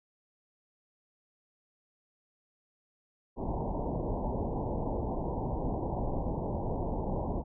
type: low-pass noise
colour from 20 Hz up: pink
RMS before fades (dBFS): -33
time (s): 3.36-7.44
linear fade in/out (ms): 50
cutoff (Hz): 970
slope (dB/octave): 96
effects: none